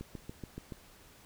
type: click train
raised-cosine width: 3 ms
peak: -28 dBFS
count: 6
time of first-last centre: 0.01-0.722 s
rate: 7.02 Hz
effects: pink hiss -58 dBFS RMS until 1.25 s